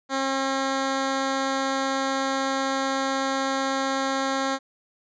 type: tone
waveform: 10% pulse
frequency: 269.2 Hz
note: C4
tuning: 49 cents sharp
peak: -15 dBFS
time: 0.09-4.59 s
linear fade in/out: 50 ms
effects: resampled to 16000 Hz